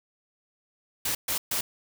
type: noise bursts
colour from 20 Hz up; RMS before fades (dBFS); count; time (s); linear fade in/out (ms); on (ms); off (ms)
white; -28; 3; 1.05-1.61; 5; 100; 130
effects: none